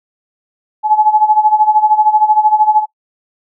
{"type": "tone with tremolo", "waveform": "sine", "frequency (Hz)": 855, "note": "A5", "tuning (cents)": -50, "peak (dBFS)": -4, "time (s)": [0.83, 2.86], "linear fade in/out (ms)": 50, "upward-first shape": "sine", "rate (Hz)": 13, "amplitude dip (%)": 80, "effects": ["noise-tail reverb RT60 0.1 s tail -22 dB re dry"]}